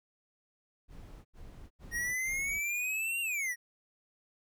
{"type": "noise bursts", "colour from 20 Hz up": "brown", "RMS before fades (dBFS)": -48, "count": 4, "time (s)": [0.88, 2.612], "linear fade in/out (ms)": 50, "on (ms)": 370, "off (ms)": 84}
{"type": "exponential two-way sweep", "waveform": "square", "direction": "up then down", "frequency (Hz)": [1866, 2794, 1866], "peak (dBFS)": -32, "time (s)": [1.91, 3.56], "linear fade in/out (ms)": 50, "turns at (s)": 3.21}
{"effects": []}